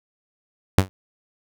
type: tone with exponential decay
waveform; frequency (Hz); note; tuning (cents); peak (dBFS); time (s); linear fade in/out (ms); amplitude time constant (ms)
sawtooth; 94.9; F#2; +44; -5; 0.78-0.89; 0; 22
effects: none